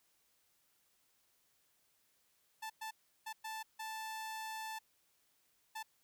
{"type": "tone bursts at uneven times", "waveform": "sawtooth", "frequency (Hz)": 880, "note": "A5", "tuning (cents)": 0, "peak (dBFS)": -38, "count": 6, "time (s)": [[2.62, 2.7], [2.81, 2.91], [3.26, 3.33], [3.44, 3.63], [3.79, 4.79], [5.75, 5.83]], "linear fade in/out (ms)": 10, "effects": ["white hiss -75 dBFS RMS until 6.03 s"]}